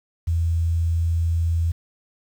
sine tone with quantisation, 83.4 Hz, E2, 21 cents sharp, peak -18 dBFS, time 0.27-1.72 s, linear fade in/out 10 ms, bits 8, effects none

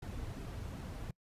brown noise with flanger, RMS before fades -43 dBFS, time 0.02-1.11 s, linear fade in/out 5 ms, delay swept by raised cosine 1.7 to 5.7 ms, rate 2.6 Hz, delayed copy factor -0.55, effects noise-tail reverb RT60 0.1 s tail -25 dB re dry + resampled to 32000 Hz

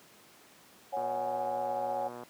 sine chord, C# suspended fourth, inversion none, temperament equal, 554.4 / 740 / 830.6 Hz, C#5 / F#5 / G#5, 0 / 0 / 0 cents, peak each -35 dBFS, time 0.92-2.09 s, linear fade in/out 20 ms
click train, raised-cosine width 1 ms, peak -29 dBFS, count 154, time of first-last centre 0.97-2.234 s, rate 121 Hz
effects pink hiss -57 dBFS RMS until 2.29 s + high-pass 200 Hz 12 dB/octave

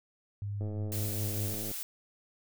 sine tone with vibrato, 101.1 Hz, G#2, 46 cents flat, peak -33 dBFS, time 0.42-1.54 s, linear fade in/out 0 ms, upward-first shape sine, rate 1.9 Hz, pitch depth 11 cents each way
click train, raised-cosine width 2 ms, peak -29 dBFS, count 118, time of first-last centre 0.61-1.714 s, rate 106 Hz
blue noise, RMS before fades -38 dBFS, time 0.92-1.83 s, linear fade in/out 0 ms
effects none

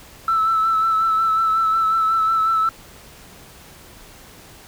sine tone with vibrato, 1318.5 Hz, E6, in tune, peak -14 dBFS, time 0.28-2.69 s, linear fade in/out 2 ms, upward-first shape sine, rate 5.5 Hz, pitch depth 26 cents each way, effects tanh soft clip ceiling -11 dBFS + pink hiss -44 dBFS RMS until 4.67 s

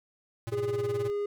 square tone with tremolo, 115.1 Hz, A#2, 22 cents flat, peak -32 dBFS, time 0.47-1.1 s, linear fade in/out 0 ms, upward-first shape sine, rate 19 Hz, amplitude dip 90%
triangle tone, 409.7 Hz, G#4, 24 cents flat, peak -26 dBFS, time 0.52-1.26 s, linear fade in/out 5 ms
effects none

